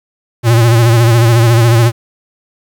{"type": "tone with vibrato", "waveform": "square", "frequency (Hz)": 116.54, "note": "A#2", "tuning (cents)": 0, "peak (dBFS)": -6, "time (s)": [0.43, 1.92], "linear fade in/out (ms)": 50, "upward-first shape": "sine", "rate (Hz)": 14, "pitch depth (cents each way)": 66, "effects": ["7-bit"]}